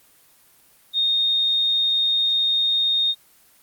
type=tone; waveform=sine; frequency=3691 Hz; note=A#7; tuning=18 cents flat; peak=-17 dBFS; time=0.93-3.15 s; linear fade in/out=50 ms; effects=white hiss -55 dBFS RMS until 3.62 s + Opus 24 kbps